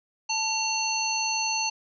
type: harmonic tone with a mistuned harmonic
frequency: 877 Hz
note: A5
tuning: 6 cents flat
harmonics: 1 / 3 / 5 / 7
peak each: -30 / -30 / -30 / -30 dBFS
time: 0.29-1.7 s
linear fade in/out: 10 ms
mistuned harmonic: 3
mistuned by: +70 cents
effects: none